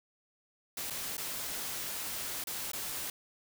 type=noise with dropouts; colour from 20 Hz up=white; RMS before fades=-38 dBFS; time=0.77-3.1 s; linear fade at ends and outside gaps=2 ms; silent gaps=0.9-0.906 / 1.169-1.179 / 2.439-2.471 / 2.717-2.733 s; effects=none